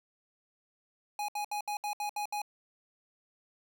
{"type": "tone bursts", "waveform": "square", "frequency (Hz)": 830.6, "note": "G#5", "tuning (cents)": 0, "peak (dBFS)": -33, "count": 8, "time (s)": [1.19, 2.418], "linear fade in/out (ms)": 2, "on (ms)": 94, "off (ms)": 68, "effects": []}